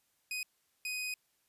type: tone bursts at uneven times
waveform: sawtooth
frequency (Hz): 2500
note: D#7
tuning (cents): +8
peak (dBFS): -32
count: 2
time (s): 0.31-0.43 / 0.85-1.14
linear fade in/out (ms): 2
effects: white hiss -75 dBFS RMS until 1.48 s + resampled to 32000 Hz